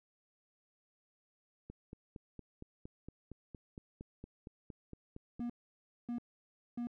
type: click train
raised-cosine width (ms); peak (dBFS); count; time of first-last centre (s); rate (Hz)
3; -34; 17; 1.7-5.395; 4.33
type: tone bursts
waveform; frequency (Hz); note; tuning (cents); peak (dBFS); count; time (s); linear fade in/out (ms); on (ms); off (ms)
triangle; 239.3; A#3; +46; -34; 3; 5.4-6.871; 2; 97; 590
effects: none